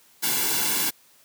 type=noise with comb filter; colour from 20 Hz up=white; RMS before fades=-24 dBFS; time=0.22-0.91 s; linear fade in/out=20 ms; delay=1.6 ms; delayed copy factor=-0.8; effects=white hiss -57 dBFS RMS until 1.24 s + high-pass 100 Hz 12 dB/octave